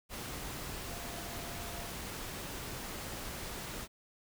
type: tone in noise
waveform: sine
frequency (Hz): 692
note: F5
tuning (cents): -16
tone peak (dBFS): -50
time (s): 0.84-1.93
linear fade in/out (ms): 50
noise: pink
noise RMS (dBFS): -42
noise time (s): 0.09-3.88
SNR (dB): -11
effects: none